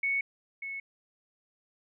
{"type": "tone pair in turn", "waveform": "sine", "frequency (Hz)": [2217, 2200], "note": ["C#7", "C#7"], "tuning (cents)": [0, -14], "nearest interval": "unison", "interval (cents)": 14, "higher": "first", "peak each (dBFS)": [-26, -35], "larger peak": "first", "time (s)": [[0.03, 0.21], [0.62, 0.8]], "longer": "neither", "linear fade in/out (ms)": 5, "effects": []}